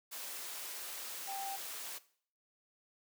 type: tone in noise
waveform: sine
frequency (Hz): 784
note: G5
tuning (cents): 0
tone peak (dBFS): -39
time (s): 1.27-1.57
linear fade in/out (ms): 20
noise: white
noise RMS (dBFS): -44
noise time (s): 0.11-1.99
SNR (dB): +2
effects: noise-tail reverb RT60 0.5 s tail -17 dB re dry + high-pass 400 Hz 12 dB/octave